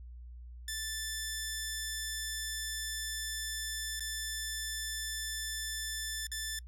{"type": "tone with dropouts", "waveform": "10% pulse", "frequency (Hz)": 1760, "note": "A6", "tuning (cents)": 0, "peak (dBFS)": -27, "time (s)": [0.68, 6.59], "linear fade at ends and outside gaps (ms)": 2, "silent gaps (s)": [[3.996, 4.005], [6.269, 6.316]], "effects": ["noise-tail reverb RT60 0.1 s tail -26 dB re dry", "added 60 Hz sine -45 dBFS peak until 6.67 s"]}